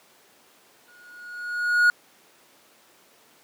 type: tone with exponential growth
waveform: triangle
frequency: 1446 Hz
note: F#6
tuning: 40 cents flat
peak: -11 dBFS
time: 0.88-1.9 s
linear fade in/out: 1 ms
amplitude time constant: 220 ms
effects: pink hiss -56 dBFS RMS until 3.43 s + high-pass 300 Hz 12 dB/octave